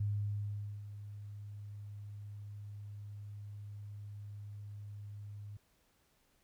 sine tone with ADSR envelope, 102.9 Hz, G#2, 16 cents flat, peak -31 dBFS, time 0-5.57 s, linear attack 7 ms, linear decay 820 ms, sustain -13 dB, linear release 5 ms, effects pink hiss -73 dBFS RMS until 6.43 s

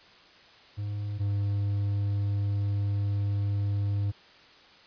triangle tone pair in turn, 102.9 / 101.02 Hz, G#2 / G#2, -16 / -47 cents, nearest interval unison, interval 31 cents, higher first, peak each -28 / -23 dBFS, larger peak second, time 0.77-1.19 / 1.19-4.12 s, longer second, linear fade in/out 20 ms, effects white hiss -54 dBFS RMS until 4.86 s + resampled to 11025 Hz

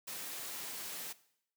white noise, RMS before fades -43 dBFS, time 0.07-1.13 s, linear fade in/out 10 ms, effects noise-tail reverb RT60 0.7 s tail -18 dB re dry + high-pass 150 Hz 12 dB/octave

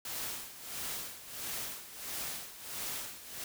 white noise with tremolo, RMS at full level -38 dBFS, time 0.05-3.44 s, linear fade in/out 2 ms, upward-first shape sine, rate 1.5 Hz, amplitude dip 75%, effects none

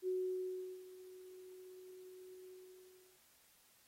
sine tone with ADSR envelope, 370 Hz, F#4, in tune, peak -34 dBFS, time 0.02-3.2 s, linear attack 56 ms, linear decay 750 ms, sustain -18 dB, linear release 730 ms, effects white hiss -69 dBFS RMS until 3.87 s + AAC 48 kbps

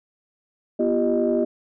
sine tone cluster, 244.9 / 343 / 394.6 / 616 Hz, B3 / F4 / G4 / D#5, -14 / -31 / +11 / -17 cents, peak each -23 dBFS, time 0.79-1.45 s, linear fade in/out 10 ms, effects tanh soft clip ceiling -10 dBFS

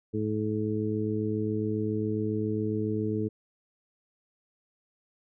harmonic tone, 107.3 Hz, A2, 43 cents flat, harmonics 1 / 2 / 3 / 4, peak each -32 / -32 / -32 / -32 dBFS, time 0.13-3.29 s, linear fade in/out 20 ms, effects none

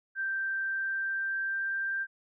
sine tone with pitch glide, 1568 to 1578.9 Hz, G6 to G6, 0 to +12 cents, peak -29 dBFS, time 0.15-2.07 s, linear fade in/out 50 ms, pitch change +12 cents, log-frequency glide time 0.65-1.81 s, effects none

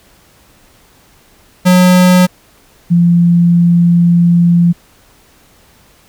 square / sine tone pair in turn, 181.5 / 172.23 Hz, F#3 / F3, -33 / -24 cents, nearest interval minor second, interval 91 cents, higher first, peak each -5 dBFS, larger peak neither, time 1.65-2.27 / 2.9-4.73 s, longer second, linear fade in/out 20 ms, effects pink hiss -47 dBFS RMS until 6.08 s

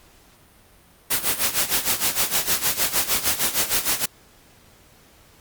white noise with tremolo, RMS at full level -19 dBFS, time 1.1-4.06 s, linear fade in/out 10 ms, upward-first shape sine, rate 6.5 Hz, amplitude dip 80%, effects pink hiss -53 dBFS RMS until 5.4 s + Opus 48 kbps

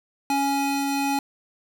square tone pair together, 278.3 / 834 Hz, C#4 / G#5, +7 / +7 cents, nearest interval octave + perfect fifth, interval 1900 cents, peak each -25 dBFS, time 0.3-1.19 s, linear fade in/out 2 ms, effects none

